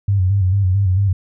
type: tone with vibrato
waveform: sine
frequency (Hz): 95.9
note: G2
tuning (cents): -37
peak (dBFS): -12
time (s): 0.08-1.13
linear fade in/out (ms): 5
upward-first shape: square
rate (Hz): 4.5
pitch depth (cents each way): 69
effects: none